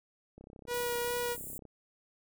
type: click train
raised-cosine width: 2 ms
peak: -37 dBFS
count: 43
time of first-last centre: 0.38-1.653 s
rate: 33 Hz
type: tone with vibrato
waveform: sawtooth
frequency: 481.9 Hz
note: B4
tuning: 43 cents flat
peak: -28 dBFS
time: 0.67-1.37 s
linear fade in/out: 50 ms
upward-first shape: sine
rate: 2.5 Hz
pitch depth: 11 cents each way
type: band-stop noise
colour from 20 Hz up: white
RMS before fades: -43 dBFS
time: 0.74-1.58 s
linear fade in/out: 0 ms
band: 360 to 7100 Hz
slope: 96 dB/octave
effects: none